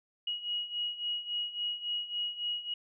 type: beating tone pair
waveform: sine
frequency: 2897 / 2900.6 Hz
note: F#7 / F#7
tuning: -37 / -35 cents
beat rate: 3.6 Hz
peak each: -38 / -34 dBFS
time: 0.27-2.74 s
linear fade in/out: 5 ms
effects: none